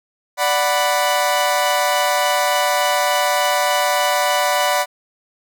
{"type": "chord", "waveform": "sawtooth", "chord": "B minor", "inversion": "first", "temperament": "equal", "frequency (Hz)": [587.3, 740, 987.8], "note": ["D5", "F#5", "B5"], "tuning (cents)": [0, 0, 0], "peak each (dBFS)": -16, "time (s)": [0.37, 4.86], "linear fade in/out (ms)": 50, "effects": []}